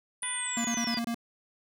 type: linear sweep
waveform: sine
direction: down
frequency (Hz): 9720 to 4630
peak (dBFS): -32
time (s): 0.22-0.99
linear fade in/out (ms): 2
type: harmonic tone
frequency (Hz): 496.1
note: B4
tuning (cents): +8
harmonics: 2 / 3 / 4 / 5 / 6 / 7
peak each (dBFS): -42 / -45 / -38 / -45 / -45 / -42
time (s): 0.23-0.99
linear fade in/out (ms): 0
type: tone bursts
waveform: square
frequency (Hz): 233.1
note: A#3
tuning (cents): 0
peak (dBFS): -30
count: 6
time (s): 0.57-1.145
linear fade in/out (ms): 2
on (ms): 75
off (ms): 25
effects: none